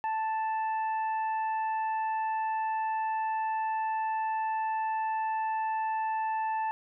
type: harmonic tone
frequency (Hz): 880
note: A5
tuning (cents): 0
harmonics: 1 / 2 / 3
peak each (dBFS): -28 / -41 / -47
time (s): 0.04-6.71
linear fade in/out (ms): 0
effects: none